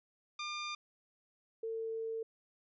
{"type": "tone pair in turn", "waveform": ["15% pulse", "sine"], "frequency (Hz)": [1200, 449.5], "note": ["D6", "A4"], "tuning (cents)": [37, 37], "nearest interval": "octave + perfect fourth", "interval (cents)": 1700, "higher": "first", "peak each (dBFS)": [-32, -36], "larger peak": "first", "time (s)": [[0.39, 0.75], [1.63, 2.23]], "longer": "second", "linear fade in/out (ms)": 5, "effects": ["resampled to 16000 Hz"]}